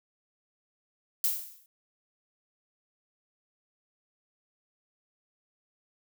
violet noise with exponential decay, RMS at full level -24 dBFS, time 1.24-1.66 s, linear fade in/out 1 ms, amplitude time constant 90 ms, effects none

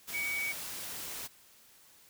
sine tone in noise, 2259 Hz, C#7, 32 cents sharp, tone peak -32 dBFS, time 0.13-0.53 s, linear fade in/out 20 ms, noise white, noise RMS -41 dBFS, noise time 0.07-1.28 s, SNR +6 dB, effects white hiss -60 dBFS RMS until 2.09 s

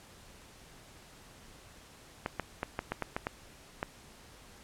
clicks, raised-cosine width 0.5 ms, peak -17 dBFS, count 9, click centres 2.261 / 2.397 / 2.631 / 2.791 / 2.92 / 3.023 / 3.165 / 3.269 / 3.829 s, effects pink hiss -55 dBFS RMS until 4.63 s + low-pass 11000 Hz 12 dB/octave

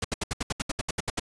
pink noise bursts, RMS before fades -28 dBFS, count 13, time 0.02-1.197 s, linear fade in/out 5 ms, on 25 ms, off 71 ms, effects resampled to 22050 Hz

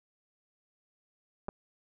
clicks, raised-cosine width 1 ms, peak -23 dBFS, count 2, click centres 1.484 / 1.489 s, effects none

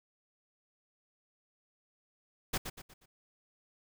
pink noise with echo, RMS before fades -32 dBFS, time 2.53-2.58 s, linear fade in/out 10 ms, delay 120 ms, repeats 4, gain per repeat -8 dB, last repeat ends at 3.06 s, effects none

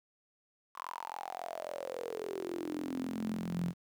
sawtooth tone with high-pass filter sweep, 43.65 Hz, F1, in tune, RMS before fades -39 dBFS, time 0.74-3.74 s, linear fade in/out 50 ms, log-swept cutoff 1100 to 160 Hz, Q 9.1, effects 11-bit

